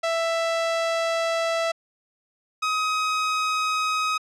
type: tone pair in turn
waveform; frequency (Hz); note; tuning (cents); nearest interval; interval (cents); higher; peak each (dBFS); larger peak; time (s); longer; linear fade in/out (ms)
sawtooth; 662 / 1263.1; E5 / D#6; +7 / +26; major seventh; 1119; second; -18; neither; 0.03-1.72 / 2.62-4.18; first; 10
effects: low-pass 6000 Hz 12 dB/octave